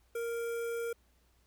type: tone with notch filter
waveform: square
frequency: 466.2 Hz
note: A#4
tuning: in tune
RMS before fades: -36 dBFS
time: 0.15-0.93 s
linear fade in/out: 5 ms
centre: 4200 Hz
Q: 0.82
effects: added 60 Hz sine -68 dBFS peak until 1.46 s + pink hiss -72 dBFS RMS until 1.46 s